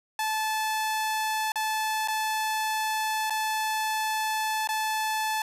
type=tone with dropouts; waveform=sawtooth; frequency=870 Hz; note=A5; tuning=20 cents flat; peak=-22 dBFS; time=0.19-5.42 s; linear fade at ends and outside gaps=2 ms; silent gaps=1.52-1.557 / 2.076-2.083 / 3.298-3.305 / 4.674-4.689 s; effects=resampled to 32000 Hz + 10-bit